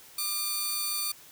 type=tone pair together; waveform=5% pulse; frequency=1199 / 4527 Hz; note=D6 / C#8; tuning=+36 / +36 cents; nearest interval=octave + major seventh; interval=2300 cents; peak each=-23 / -23 dBFS; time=0.18-1.12 s; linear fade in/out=5 ms; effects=white hiss -52 dBFS RMS until 1.31 s